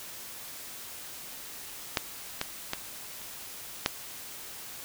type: clicks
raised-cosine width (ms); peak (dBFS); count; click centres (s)
0.2; -7 / -11 / -12 / -28 / -6; 5; 1.972 / 2.414 / 2.734 / 3.217 / 3.861
effects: white hiss -43 dBFS RMS until 4.84 s